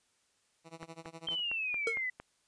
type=tone with tremolo; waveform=10% pulse; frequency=164.1 Hz; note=E3; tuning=8 cents flat; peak=-35 dBFS; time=0.64-1.41 s; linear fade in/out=50 ms; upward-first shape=sine; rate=12 Hz; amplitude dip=95%
type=click train; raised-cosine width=0.5 ms; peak=-29 dBFS; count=7; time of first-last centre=0.83-2.2 s; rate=4.38 Hz
type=exponential sweep; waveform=sine; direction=down; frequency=3148 to 1975.5 Hz; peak=-32 dBFS; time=1.27-2.1 s; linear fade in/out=5 ms
type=tone with exponential decay; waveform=square; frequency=458.3 Hz; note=A#4; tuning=29 cents flat; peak=-28 dBFS; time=1.87-1.99 s; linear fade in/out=2 ms; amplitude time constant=24 ms
effects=white hiss -73 dBFS RMS until 2.47 s + resampled to 22050 Hz